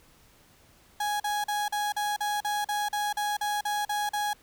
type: tone bursts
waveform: 35% pulse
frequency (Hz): 830.6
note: G#5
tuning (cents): 0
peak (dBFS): -25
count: 14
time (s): 1-4.333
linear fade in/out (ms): 5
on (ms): 200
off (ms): 41
effects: pink hiss -59 dBFS RMS until 4.42 s